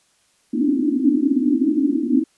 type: band-pass noise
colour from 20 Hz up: white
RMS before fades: -18 dBFS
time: 0.53-2.24 s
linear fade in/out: 10 ms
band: 240 to 320 Hz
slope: 96 dB/octave
effects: white hiss -61 dBFS RMS until 2.37 s + resampled to 24000 Hz